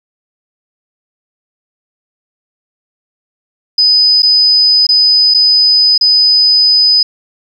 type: tone with dropouts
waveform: sine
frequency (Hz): 5000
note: D#8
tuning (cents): +8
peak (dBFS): -5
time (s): 3.78-7.03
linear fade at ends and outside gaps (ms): 5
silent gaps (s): 4.222-4.23 / 4.868-4.889 / 5.34-5.345 / 5.979-6.01
effects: 7-bit